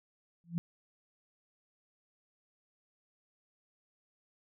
sine tone with exponential growth, 170 Hz, F3, 46 cents flat, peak -26 dBFS, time 0.44-0.58 s, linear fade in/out 0 ms, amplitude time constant 29 ms, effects none

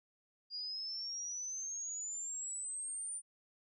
sine exponential sweep, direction up, 4809 to 9260 Hz, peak -39 dBFS, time 0.5-3.22 s, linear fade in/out 50 ms, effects none

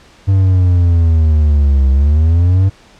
triangle linear two-way sweep, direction down then up, 98 to 66 to 98 Hz, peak -5 dBFS, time 0.27-2.7 s, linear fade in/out 20 ms, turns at 1.9 s, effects pink hiss -44 dBFS RMS until 2.99 s + low-pass 6000 Hz 12 dB/octave

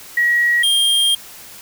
sine / square tone pair in turn, 1909 / 3211 Hz, A#6 / G7, +41 / +41 cents, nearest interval major sixth, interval 900 cents, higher second, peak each -12 / -13 dBFS, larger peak first, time 0.17-0.63 / 0.63-1.15 s, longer second, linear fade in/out 5 ms, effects white hiss -38 dBFS RMS until 1.61 s

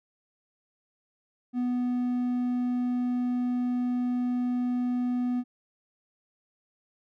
triangle tone, 246.9 Hz, B3, in tune, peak -23 dBFS, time 1.53-5.44 s, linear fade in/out 50 ms, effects none

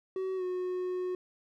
triangle tone with pitch glide, 377.7 to 364.8 Hz, F#4 to F#4, +36 to -24 cents, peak -29 dBFS, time 0.16-1.15 s, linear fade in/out 2 ms, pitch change -60 cents, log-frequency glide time 0.36-0.43 s, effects none

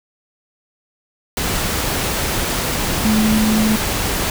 sine tone in noise, 216.5 Hz, A3, 28 cents flat, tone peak -13 dBFS, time 3.05-3.76 s, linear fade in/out 2 ms, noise pink, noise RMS -20 dBFS, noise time 1.37-4.3 s, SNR +4 dB, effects none

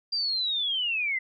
sine linear sweep, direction down, 4779 to 2008 Hz, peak -25 dBFS, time 0.12-1.19 s, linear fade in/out 10 ms, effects none

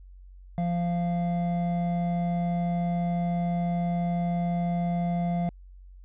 triangle tone pair together, 173.2 / 692.8 Hz, F3 / F5, -14 / -14 cents, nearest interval 2 octaves, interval 2400 cents, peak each -23 / -30 dBFS, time 0.58-5.49 s, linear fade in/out 0 ms, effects added 46 Hz sine -45 dBFS peak until 6.04 s + resampled to 8000 Hz

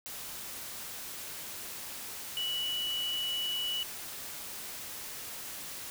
sine tone in noise, 2948 Hz, F#7, 7 cents flat, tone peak -31 dBFS, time 2.37-3.83 s, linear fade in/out 0 ms, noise white, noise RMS -42 dBFS, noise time 0.06-5.9 s, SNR +8 dB, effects none

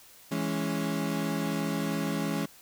35% pulse chord, C# minor, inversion first, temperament equal, 164.81 / 207.7 / 277.2 Hz, E3 / G#3 / C#4, 0 / 0 / 0 cents, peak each -31 dBFS, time 0.31-2.46 s, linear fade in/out 10 ms, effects white hiss -54 dBFS RMS until 2.61 s

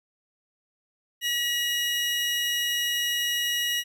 35% pulse tone pair together, 1924 / 2888 Hz, B6 / F#7, -46 / -43 cents, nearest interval perfect fifth, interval 703 cents, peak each -28 / -24 dBFS, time 1.21-3.84 s, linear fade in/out 50 ms, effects none

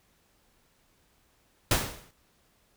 pink noise with exponential decay, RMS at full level -21 dBFS, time 1.71-2.11 s, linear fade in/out 2 ms, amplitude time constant 85 ms, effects pink hiss -67 dBFS RMS until 2.76 s

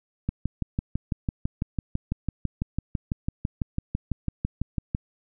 click train, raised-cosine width 5 ms, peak -13 dBFS, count 29, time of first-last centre 0.29-4.949 s, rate 6.01 Hz, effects none

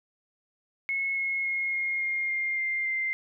sine tone with pitch steps, 2183 / 2169 / 2155 / 2142 / 2128 / 2115 / 2101 / 2088 Hz, C#7 / C#7 / C#7 / C7 / C7 / C7 / C7 / C7, -27 / -38 / -49 / +40 / +29 / +18 / +7 / -4 cents, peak -26 dBFS, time 0.89-3.13 s, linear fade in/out 0 ms, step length 280 ms, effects none

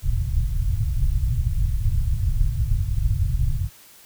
pink low-pass noise, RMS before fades -21 dBFS, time 0.02-3.7 s, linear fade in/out 50 ms, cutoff 130 Hz, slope 48 dB/octave, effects white hiss -49 dBFS RMS until 4.05 s

